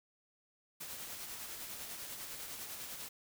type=noise with tremolo; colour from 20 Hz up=white; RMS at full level=-44 dBFS; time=0.8-3.09 s; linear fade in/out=10 ms; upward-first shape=sine; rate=10 Hz; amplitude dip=35%; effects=none